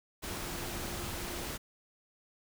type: tone in noise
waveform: sine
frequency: 349.2 Hz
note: F4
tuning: in tune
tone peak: -47 dBFS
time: 0.29-1.49 s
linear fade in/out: 20 ms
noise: pink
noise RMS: -39 dBFS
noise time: 0.22-1.58 s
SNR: -11 dB
effects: none

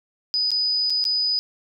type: tone with dropouts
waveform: sine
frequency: 4978 Hz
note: D#8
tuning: in tune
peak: -19 dBFS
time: 0.34-1.39 s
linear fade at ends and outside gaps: 0 ms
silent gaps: 0.506-0.516 / 0.898-0.903 / 1.041-1.052 s
effects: none

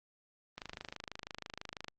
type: click train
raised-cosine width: 0.2 ms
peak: -24 dBFS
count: 35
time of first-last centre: 0.58-1.883 s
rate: 26.1 Hz
effects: low-pass 6000 Hz 12 dB/octave + Opus 32 kbps

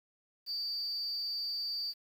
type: tone with amplitude modulation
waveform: triangle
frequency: 4637 Hz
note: D8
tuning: 23 cents flat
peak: -28 dBFS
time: 0.46-1.94 s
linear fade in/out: 50 ms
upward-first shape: sine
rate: 291 Hz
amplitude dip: 65%
effects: tanh soft clip ceiling -30 dBFS + 10-bit

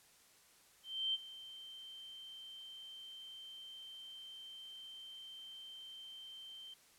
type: tone with ADSR envelope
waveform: sine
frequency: 3121 Hz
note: G7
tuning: 8 cents flat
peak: -32 dBFS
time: 0.83-6.74 s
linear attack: 310 ms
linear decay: 29 ms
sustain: -17 dB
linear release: 5 ms
effects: white hiss -66 dBFS RMS until 6.98 s + low-pass 12000 Hz 12 dB/octave

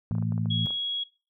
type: harmonic tone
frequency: 55.6 Hz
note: A1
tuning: 19 cents sharp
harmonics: 2 / 3 / 4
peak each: -27 / -30 / -34 dBFS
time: 0.11-0.66 s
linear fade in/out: 0 ms
type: clicks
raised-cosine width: 1 ms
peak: -30 dBFS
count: 9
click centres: 0.117 / 0.152 / 0.183 / 0.225 / 0.322 / 0.379 / 0.458 / 0.67 / 0.706 s
type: tone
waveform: sine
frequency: 3322 Hz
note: G#7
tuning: in tune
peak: -27 dBFS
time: 0.5-1.04 s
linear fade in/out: 10 ms
effects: noise-tail reverb RT60 0.4 s tail -21 dB re dry

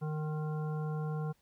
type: harmonic tone with a mistuned harmonic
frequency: 153.8 Hz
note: D#3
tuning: 20 cents flat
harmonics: 1 / 3 / 5 / 7 / 9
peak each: -33 / -43 / -47 / -50 / -52 dBFS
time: 0.01-1.33 s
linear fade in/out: 20 ms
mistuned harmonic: 7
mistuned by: -20 cents
effects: pink hiss -72 dBFS RMS until 1.41 s

